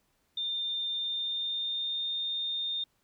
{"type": "tone with pitch glide", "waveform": "sine", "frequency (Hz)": [3608, 3641], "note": ["A7", "A#7"], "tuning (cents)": [43, -41], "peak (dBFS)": -30, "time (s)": [0.37, 2.84], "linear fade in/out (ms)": 5, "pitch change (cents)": 16, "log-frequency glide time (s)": [0.94, 2.07], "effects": ["pink hiss -73 dBFS RMS until 3.03 s"]}